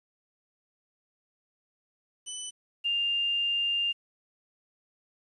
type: tone pair in turn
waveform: 5% pulse / sine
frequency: 2993 / 2801 Hz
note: F#7 / F7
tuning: +19 / +4 cents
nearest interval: minor second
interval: 115 cents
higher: first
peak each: -25 dBFS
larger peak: neither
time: 2.26-2.51 / 2.84-3.93 s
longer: second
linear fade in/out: 20 ms
effects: resampled to 24000 Hz + 10-bit